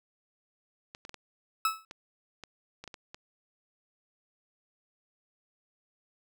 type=clicks; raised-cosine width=0.2 ms; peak=-26 dBFS; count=10; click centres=0.949 / 1.051 / 1.094 / 1.143 / 1.911 / 2.437 / 2.84 / 2.877 / 2.942 / 3.145 s
type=tone with exponential decay; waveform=40% pulse; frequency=1300 Hz; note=E6; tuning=24 cents flat; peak=-21 dBFS; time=1.65-1.85 s; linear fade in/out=2 ms; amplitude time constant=43 ms
effects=none